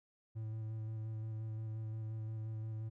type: tone with vibrato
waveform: triangle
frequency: 110 Hz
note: A2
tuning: in tune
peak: -37 dBFS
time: 0.35-2.9 s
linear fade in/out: 20 ms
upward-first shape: square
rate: 5.7 Hz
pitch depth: 14 cents each way
effects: none